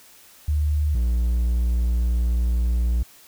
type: tone pair in turn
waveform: sine / triangle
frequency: 74.7 / 59.29 Hz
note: D2 / A#1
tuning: +30 / +30 cents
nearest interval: major third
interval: 400 cents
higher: first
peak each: -18 / -16 dBFS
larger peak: second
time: 0.48-0.95 / 0.95-3.03 s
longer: second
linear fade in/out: 5 ms
effects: white hiss -50 dBFS RMS until 3.27 s